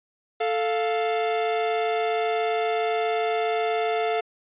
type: tone pair together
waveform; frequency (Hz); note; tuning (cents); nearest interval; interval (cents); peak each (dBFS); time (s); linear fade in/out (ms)
45% pulse; 440 / 698.5; A4 / F5; 0 / 0; minor sixth; 800; -25; 0.4-4.21; 10
effects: resampled to 8000 Hz